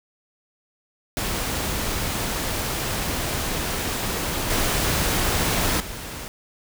pink noise with level steps, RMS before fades -26 / -22 / -34 dBFS, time 1.17-6.28 s, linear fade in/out 0 ms, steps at 4.5 / 5.8 s, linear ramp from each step 2 ms, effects none

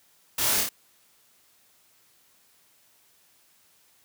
white noise with echo, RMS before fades -27 dBFS, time 0.38-0.61 s, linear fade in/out 5 ms, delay 27 ms, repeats 3, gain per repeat -2 dB, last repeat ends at 0.691 s, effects white hiss -62 dBFS RMS until 4.04 s + high-pass 60 Hz 12 dB/octave

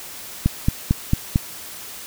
click train, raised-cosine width 5 ms, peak -3 dBFS, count 5, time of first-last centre 0.46-1.359 s, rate 4.45 Hz, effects white hiss -36 dBFS RMS until 2.06 s

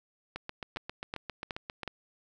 two click trains, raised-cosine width 0.3 ms, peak -21 / -19 dBFS, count 12 / 4, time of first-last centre 0.36-1.833 / 0.77-1.877 s, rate 7.47 / 2.71 Hz, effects none

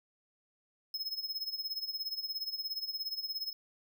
square tone with tremolo, 5170 Hz, E8, 34 cents flat, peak -33 dBFS, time 0.94-3.53 s, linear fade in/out 2 ms, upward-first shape sine, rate 17 Hz, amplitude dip 80%, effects none

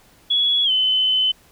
sine tone with pitch glide, 3371 to 3038 Hz, G#7 to F#7, +25 to +45 cents, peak -15 dBFS, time 0.3-1.32 s, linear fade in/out 10 ms, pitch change -180 cents, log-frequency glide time 0.64-0.71 s, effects pink hiss -53 dBFS RMS until 1.51 s

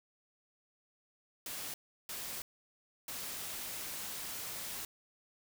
white noise bursts at uneven times, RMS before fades -42 dBFS, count 3, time 1.46-1.74 / 2.09-2.42 / 3.08-4.85 s, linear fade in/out 2 ms, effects none

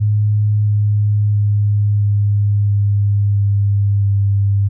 sine tone with pitch steps, 105 / 104.15 / 103.32 / 102.48 / 101.66 / 100.84 / 100.03 Hz, G#2 / G#2 / G#2 / G#2 / G#2 / G2 / G2, +19 / +5 / -8 / -23 / -37 / +49 / +36 cents, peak -11 dBFS, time 0-4.69 s, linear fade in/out 20 ms, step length 670 ms, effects none

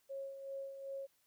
sine tone with tremolo, 546 Hz, C#5, 26 cents flat, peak -40 dBFS, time 0.09-1.07 s, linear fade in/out 20 ms, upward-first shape sine, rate 2.6 Hz, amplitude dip 55%, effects white hiss -75 dBFS RMS until 1.26 s

